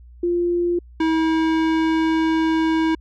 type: tone pair in turn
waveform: sine / square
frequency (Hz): 348.3 / 321.4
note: F4 / E4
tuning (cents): -5 / -44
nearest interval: minor second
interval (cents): 139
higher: first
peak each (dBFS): -17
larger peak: neither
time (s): 0.23-0.79 / 1-2.95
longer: second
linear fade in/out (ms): 5
effects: added 60 Hz sine -41 dBFS peak until 3 s + low-pass 3000 Hz 12 dB/octave